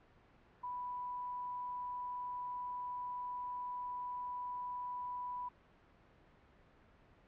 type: tone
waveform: sine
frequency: 987.8 Hz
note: B5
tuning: in tune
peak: -39 dBFS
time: 0.63-5.49 s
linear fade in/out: 10 ms
effects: pink hiss -65 dBFS RMS until 7.27 s + low-pass 2000 Hz 12 dB/octave